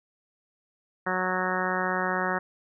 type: harmonic tone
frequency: 184.3 Hz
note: F#3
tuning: 7 cents flat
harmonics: 1 / 2 / 3 / 4 / 5 / 6 / 7 / 8 / 9 / 10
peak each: -34 / -34 / -34 / -34 / -34 / -34 / -34 / -34 / -34 / -34 dBFS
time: 1.06-2.39 s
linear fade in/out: 10 ms
effects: none